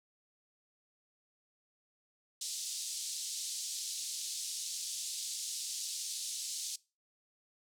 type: band-pass noise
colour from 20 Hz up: white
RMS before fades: -40 dBFS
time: 2.41-6.76 s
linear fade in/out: 5 ms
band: 3800 to 8700 Hz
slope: 24 dB/octave
effects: noise-tail reverb RT60 0.3 s tail -22 dB re dry